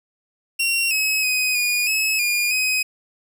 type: tone with pitch steps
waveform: sawtooth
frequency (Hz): 2744 / 2562 / 2510 / 2447 / 2579 / 2424 / 2520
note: F7 / E7 / D#7 / D#7 / E7 / D#7 / D#7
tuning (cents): -31 / -50 / +15 / -29 / -39 / -46 / +21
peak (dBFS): -15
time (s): 0.59-2.83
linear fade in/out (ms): 10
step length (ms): 320
effects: none